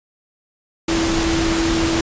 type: tone in noise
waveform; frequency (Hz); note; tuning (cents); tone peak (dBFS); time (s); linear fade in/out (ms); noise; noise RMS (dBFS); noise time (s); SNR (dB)
sine; 329.6; E4; 0; -18; 0.88-2.01; 5; pink; -21; 0.88-2.01; 0
effects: resampled to 16000 Hz